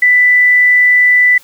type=tone; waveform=sine; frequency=1985 Hz; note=B6; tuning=8 cents sharp; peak=-5 dBFS; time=0.02-1.38 s; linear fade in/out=5 ms; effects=white hiss -43 dBFS RMS until 1.43 s